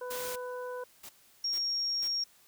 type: harmonic tone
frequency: 498.1 Hz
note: B4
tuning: 15 cents sharp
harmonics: 1 / 2 / 3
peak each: -37 / -43 / -47 dBFS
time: 0.01-0.84 s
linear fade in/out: 5 ms
type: noise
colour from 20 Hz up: white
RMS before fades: -40 dBFS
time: 0.1-0.36 s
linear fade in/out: 10 ms
type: noise bursts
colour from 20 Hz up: white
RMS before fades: -46 dBFS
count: 3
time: 1.03-2.082 s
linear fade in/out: 10 ms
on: 64 ms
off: 430 ms
type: tone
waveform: sine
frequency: 5570 Hz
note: F8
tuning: 5 cents flat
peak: -29 dBFS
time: 1.44-2.24 s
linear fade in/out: 5 ms
effects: white hiss -62 dBFS RMS until 2.47 s